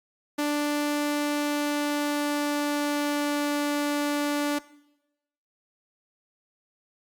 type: tone with pitch glide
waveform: sawtooth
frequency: 293.7 to 291.3 Hz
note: D4 to D4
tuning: 0 to -14 cents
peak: -20 dBFS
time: 0.38-4.59 s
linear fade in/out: 10 ms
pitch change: -14 cents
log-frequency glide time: 0.74-3.49 s
effects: noise-tail reverb RT60 0.9 s tail -19 dB re dry + Opus 48 kbps